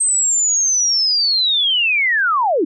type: linear sweep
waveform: sine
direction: down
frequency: 8340 to 266.1 Hz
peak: -13 dBFS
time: 0-2.65 s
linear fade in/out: 10 ms
effects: none